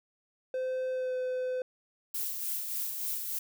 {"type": "tone with pitch glide", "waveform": "triangle", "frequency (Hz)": [515, 508.5], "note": ["C5", "C5"], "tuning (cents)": [-28, -50], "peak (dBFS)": -28, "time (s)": [0.54, 1.62], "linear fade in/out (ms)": 2, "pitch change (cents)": -22, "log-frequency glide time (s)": [0.91, 1.15]}
{"type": "noise with tremolo", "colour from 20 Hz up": "violet", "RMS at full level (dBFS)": -33, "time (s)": [2.14, 3.39], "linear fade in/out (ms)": 5, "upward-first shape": "sine", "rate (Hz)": 3.4, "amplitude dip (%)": 40}
{"effects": []}